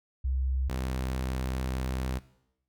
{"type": "tone pair in turn", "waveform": ["sine", "sawtooth"], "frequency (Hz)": [65.41, 64.47], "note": ["C2", "C2"], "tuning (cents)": [0, -25], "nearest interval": "unison", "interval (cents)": 25, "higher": "first", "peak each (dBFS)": [-26, -26], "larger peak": "neither", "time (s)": [[0.24, 0.69], [0.69, 2.19]], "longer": "second", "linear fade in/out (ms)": 10, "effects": ["noise-tail reverb RT60 0.8 s tail -18 dB re dry"]}